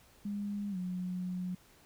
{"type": "tone with pitch glide", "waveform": "sine", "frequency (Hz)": [203.8, 181.57], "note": ["G#3", "F#3"], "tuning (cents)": [-32, -32], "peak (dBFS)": -34, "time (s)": [0.25, 1.55], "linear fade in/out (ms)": 5, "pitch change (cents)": -200, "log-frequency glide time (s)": [0.7, 0.77], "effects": ["pink hiss -62 dBFS RMS until 1.85 s"]}